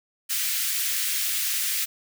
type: high-pass noise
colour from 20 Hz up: white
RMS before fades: -26 dBFS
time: 0.29-1.86 s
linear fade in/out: 20 ms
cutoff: 1700 Hz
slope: 24 dB/octave
effects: none